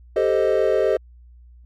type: chord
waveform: triangle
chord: A half-diminished seventh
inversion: third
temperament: equal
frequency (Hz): 392 / 440 / 523.3 / 622.3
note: G4 / A4 / C5 / Eb5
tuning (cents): 0 / 0 / 0 / 0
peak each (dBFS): -20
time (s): 0.16-0.97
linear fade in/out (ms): 5
effects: added 60 Hz sine -44 dBFS peak until 1.65 s + Opus 48 kbps